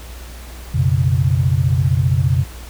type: chord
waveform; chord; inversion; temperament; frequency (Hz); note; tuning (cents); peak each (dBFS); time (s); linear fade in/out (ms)
sine; F# suspended fourth; none; equal with one note detuned; 90.23 / 123.47 / 138.59; F#2 / B2 / C#3; -43 / 0 / 0; -17; 0.74-2.44; 10
effects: added 60 Hz sine -32 dBFS peak until 2.69 s + pink hiss -39 dBFS RMS until 2.69 s

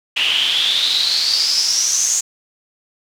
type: noise with band-pass filter sweep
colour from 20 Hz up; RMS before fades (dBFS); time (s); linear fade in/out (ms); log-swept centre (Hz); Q
pink; -17; 0.16-2.21; 10; 2800 to 6800; 9.4
effects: none

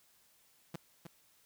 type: tone with echo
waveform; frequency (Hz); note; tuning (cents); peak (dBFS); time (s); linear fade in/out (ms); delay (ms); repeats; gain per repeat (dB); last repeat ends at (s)
sawtooth; 167.9; E3; +32; -34; 0.74-0.76; 5; 310; 1; -7; 1.07
effects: white hiss -68 dBFS RMS until 1.45 s

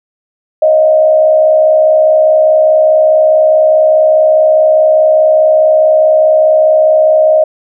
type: tone with frequency modulation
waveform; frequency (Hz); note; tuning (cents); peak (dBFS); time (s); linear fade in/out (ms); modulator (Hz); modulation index
sine; 625; D#5; +8; -4; 0.62-7.44; 5; 64.8; 0.52
effects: none

